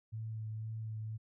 sine tone with vibrato, 110 Hz, A2, in tune, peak -38 dBFS, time 0.12-1.18 s, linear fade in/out 20 ms, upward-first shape sine, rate 2 Hz, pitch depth 17 cents each way, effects none

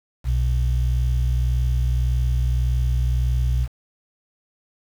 sine tone pair together, 61.74 / 123.48 Hz, B1 / B2, 0 / 0 cents, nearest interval octave, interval 1200 cents, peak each -18 / -24 dBFS, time 0.24-3.68 s, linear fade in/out 50 ms, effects 7-bit

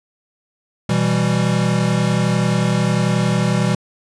square chord, E minor, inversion second, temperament equal, 123.47 / 164.81 / 196 Hz, B2 / E3 / G3, 0 / 0 / 0 cents, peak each -20 dBFS, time 0.89-3.75 s, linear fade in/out 5 ms, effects resampled to 22050 Hz

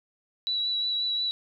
sine tone with vibrato, 3927 Hz, B7, 11 cents flat, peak -25 dBFS, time 0.47-1.31 s, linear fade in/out 0 ms, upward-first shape triangle, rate 5.6 Hz, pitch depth 20 cents each way, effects none

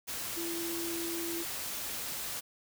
sine tone in noise, 337 Hz, E4, 38 cents sharp, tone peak -36 dBFS, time 0.36-1.44 s, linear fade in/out 20 ms, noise white, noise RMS -38 dBFS, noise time 0.07-2.41 s, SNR -1 dB, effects none

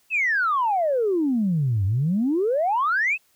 sine exponential two-way sweep, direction down then up, 2701 to 92.5 to 2701 Hz, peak -18 dBFS, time 0.1-3.18 s, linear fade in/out 50 ms, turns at 1.85 s, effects tanh soft clip ceiling -14 dBFS + white hiss -63 dBFS RMS until 3.35 s

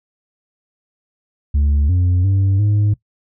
sine tone with pitch steps, 72.3 / 90.2 / 97.3 / 103.9 Hz, D2 / F#2 / G2 / G#2, -27 / -44 / -12 / +1 cents, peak -9 dBFS, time 1.54-2.94 s, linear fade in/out 10 ms, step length 350 ms, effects noise-tail reverb RT60 0.1 s tail -19 dB re dry + tanh soft clip ceiling -11 dBFS

